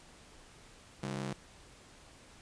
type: ring-modulated tone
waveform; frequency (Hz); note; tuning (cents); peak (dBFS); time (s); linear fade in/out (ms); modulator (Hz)
sawtooth; 167.5; E3; +28; -29; 1.03-1.33; 2; 33.3
effects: pink hiss -57 dBFS RMS until 2.41 s + resampled to 22050 Hz